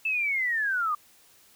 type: linear sweep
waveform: sine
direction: down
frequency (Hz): 2652 to 1174.7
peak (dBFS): -24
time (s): 0.05-0.95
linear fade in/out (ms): 5
effects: white hiss -58 dBFS RMS until 1.55 s